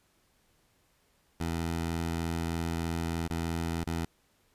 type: tone with dropouts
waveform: 15% pulse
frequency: 83.2 Hz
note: E2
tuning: 17 cents sharp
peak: -24 dBFS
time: 1.4-4.05 s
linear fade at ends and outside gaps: 5 ms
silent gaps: 3.278-3.3 / 3.841-3.868 s
effects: pink hiss -69 dBFS RMS until 4.54 s + resampled to 32000 Hz